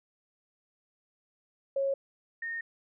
sine tone pair in turn, 548 / 1840 Hz, C#5 / A#6, -20 / -23 cents, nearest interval octave + major sixth, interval 2097 cents, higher second, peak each -26 / -33 dBFS, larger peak first, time 1.76-1.94 / 2.42-2.61 s, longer second, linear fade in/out 5 ms, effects none

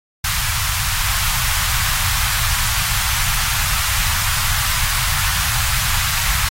pink band-stop noise, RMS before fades -19 dBFS, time 0.24-6.49 s, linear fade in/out 5 ms, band 120 to 1000 Hz, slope 24 dB/octave, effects AAC 48 kbps

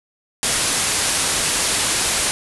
white low-pass noise, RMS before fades -20 dBFS, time 0.43-2.31 s, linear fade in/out 0 ms, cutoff 11000 Hz, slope 96 dB/octave, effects none

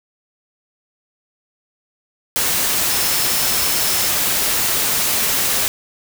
sine tone in noise, 5290 Hz, E8, 5 cents sharp, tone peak -27 dBFS, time 2.91-4.08 s, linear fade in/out 0 ms, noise white, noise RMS -18 dBFS, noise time 2.36-5.68 s, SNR -12 dB, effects none

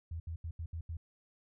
sine tone bursts at uneven times, 82.5 Hz, E2, 2 cents sharp, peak -37 dBFS, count 6, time 0.11-0.2 / 0.27-0.36 / 0.44-0.51 / 0.59-0.66 / 0.73-0.81 / 0.89-0.97 s, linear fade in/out 5 ms, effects none

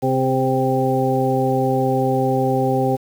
harmonic tone with a mistuned harmonic, 130.9 Hz, C3, 1 cent sharp, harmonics 1 / 2 / 3 / 4 / 6, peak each -22 / -22 / -22 / -22 / -22 dBFS, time 0.02-2.97 s, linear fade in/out 20 ms, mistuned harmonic 3, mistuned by +26 cents, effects 7-bit

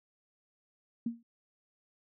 sine tone with exponential decay, 233.1 Hz, A#3, in tune, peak -27 dBFS, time 1.06-1.23 s, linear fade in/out 5 ms, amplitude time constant 36 ms, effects none

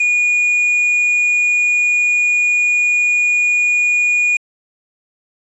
triangle tone with quantisation, 2447 Hz, D#7, 29 cents flat, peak -10 dBFS, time 0-4.37 s, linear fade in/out 5 ms, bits 6, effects resampled to 22050 Hz

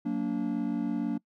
triangle chord, Gb augmented, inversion none, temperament just, 185 / 231.2 / 289.1 Hz, Gb3 / Bb3 / D4, 0 / -14 / -27 cents, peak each -33 / -29 / -29 dBFS, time 0.05-1.18 s, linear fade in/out 10 ms, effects noise-tail reverb RT60 0.1 s tail -24 dB re dry

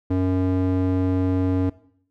square tone with band-pass filter, 92.5 Hz, F#2, in tune, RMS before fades -21 dBFS, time 0.1-1.7 s, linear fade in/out 10 ms, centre 280 Hz, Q 1.3, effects noise-tail reverb RT60 0.6 s tail -18 dB re dry

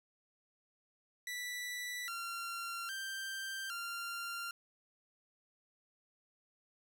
sawtooth tone with pitch steps, 1968 / 1376 / 1572 / 1387 Hz, B6 / F6 / G6 / F6, -7 / -26 / +4 / -12 cents, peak -36 dBFS, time 1.27-4.51 s, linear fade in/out 2 ms, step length 810 ms, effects none

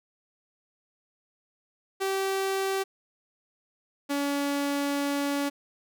sawtooth tone pair in turn, 386.9 / 283.6 Hz, G4 / C#4, -23 / +40 cents, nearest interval perfect fourth, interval 537 cents, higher first, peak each -22 dBFS, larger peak neither, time 2-2.84 / 4.09-5.5 s, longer second, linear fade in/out 20 ms, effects none

